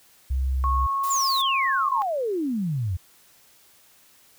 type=tone; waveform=sine; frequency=65.8 Hz; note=C2; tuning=10 cents sharp; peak=-21 dBFS; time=0.3-0.87 s; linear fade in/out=10 ms
type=tone with pitch glide; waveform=sine; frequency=1097 to 1081.9 Hz; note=C#6 to C#6; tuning=-18 to -42 cents; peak=-22 dBFS; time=0.64-2.02 s; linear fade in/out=0 ms; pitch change=-24 cents; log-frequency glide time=1.08-1.3 s
type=noise; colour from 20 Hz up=blue; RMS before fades=-36 dBFS; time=1.03-1.42 s; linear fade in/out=10 ms
type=exponential sweep; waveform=sine; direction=down; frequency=7459 to 83.2 Hz; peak=-23 dBFS; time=1.1-2.97 s; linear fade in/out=10 ms
effects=white hiss -56 dBFS RMS until 4.38 s